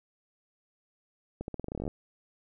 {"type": "accelerating click train", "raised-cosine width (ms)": 2, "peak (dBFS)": -22, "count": 15, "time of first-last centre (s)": [1.41, 1.878], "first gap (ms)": 71, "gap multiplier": 0.87, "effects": []}